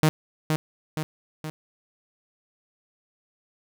sawtooth tone with echo, 155.56 Hz, D#3, in tune, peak -12 dBFS, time 0.03-0.09 s, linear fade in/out 0 ms, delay 470 ms, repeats 3, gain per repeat -5 dB, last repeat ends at 1.5 s, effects none

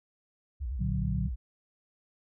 sine tone with vibrato, 62.9 Hz, B1, 32 cents sharp, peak -31 dBFS, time 0.6-1.36 s, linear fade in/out 20 ms, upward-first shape square, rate 9.1 Hz, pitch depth 180 cents each way
sine chord, Bb augmented, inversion none, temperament equal, 116.54 / 146.83 / 185 Hz, Bb2 / D3 / F#3, 0 / 0 / 0 cents, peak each -33 dBFS, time 0.79-1.29 s, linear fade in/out 20 ms
effects none

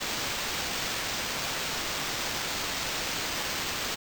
blue noise with sample-and-hold, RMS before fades -32 dBFS, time 0-3.96 s, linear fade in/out 20 ms, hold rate 11025 Hz, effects none

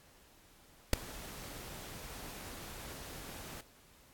pink noise with ADSR envelope, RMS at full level -23 dBFS, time 0.93-3.61 s, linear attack 3 ms, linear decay 6 ms, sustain -24 dB, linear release 4 ms, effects pink hiss -62 dBFS RMS until 4.13 s + AAC 64 kbps

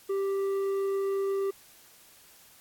square tone with low-pass filter, 392 Hz, G4, in tune, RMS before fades -29 dBFS, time 0.09-1.51 s, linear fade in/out 10 ms, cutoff 930 Hz, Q 0.69, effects white hiss -56 dBFS RMS until 2.6 s + AAC 64 kbps

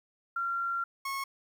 sine / 30% pulse tone pair in turn, 1376 / 1093.3 Hz, F6 / C#6, -26 / -24 cents, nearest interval major third, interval 398 cents, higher first, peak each -29 / -30 dBFS, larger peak first, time 0.36-0.84 / 1.05-1.24 s, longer first, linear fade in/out 5 ms, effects 11-bit

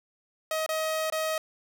sawtooth tone with dropouts, 632 Hz, D#5, 27 cents sharp, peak -23 dBFS, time 0.51-1.38 s, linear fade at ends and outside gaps 2 ms, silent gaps 0.663-0.69 / 1.101-1.123 s, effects none

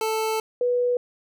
25% pulse / sine tone pair in turn, 440 / 490.3 Hz, A4 / B4, 0 / -13 cents, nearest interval major second, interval 187 cents, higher second, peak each -19 dBFS, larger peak neither, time 0.01-0.4 / 0.61-0.97 s, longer first, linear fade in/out 2 ms, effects none

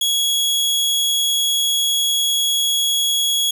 sawtooth tone, 3337 Hz, G#7, 8 cents sharp, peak -13 dBFS, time 0.01-3.51 s, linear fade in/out 5 ms, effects none

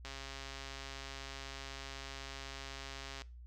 click train, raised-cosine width 0.2 ms, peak -28 dBFS, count 432, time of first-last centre 0.05-3.219 s, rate 136 Hz, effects noise-tail reverb RT60 0.3 s tail -20 dB re dry + added 60 Hz sine -49 dBFS peak until 3.46 s

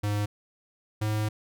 square tone pair in turn, 103.6 / 107.13 Hz, G#2 / A2, -4 / -46 cents, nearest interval minor second, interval 58 cents, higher second, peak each -26 dBFS, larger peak neither, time 0.03-0.26 / 1.01-1.29 s, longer second, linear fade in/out 10 ms, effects none

